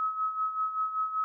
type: tone with tremolo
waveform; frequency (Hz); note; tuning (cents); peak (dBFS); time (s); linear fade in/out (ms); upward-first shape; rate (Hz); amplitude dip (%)
sine; 1282; E6; -49; -25; 0-1.24; 0; sine; 5.2; 65
effects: none